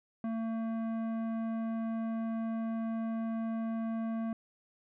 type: tone with tanh clipping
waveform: sine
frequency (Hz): 225.5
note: A3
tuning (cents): +43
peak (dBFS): -34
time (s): 0.24-4.33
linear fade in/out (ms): 2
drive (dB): 13
effects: none